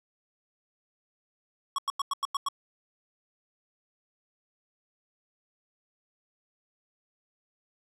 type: tone bursts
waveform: square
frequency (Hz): 1108.7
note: C#6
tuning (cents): 0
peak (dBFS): -27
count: 7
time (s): 1.76-2.486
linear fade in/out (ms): 2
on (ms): 24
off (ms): 93
effects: low-pass 10000 Hz 12 dB/octave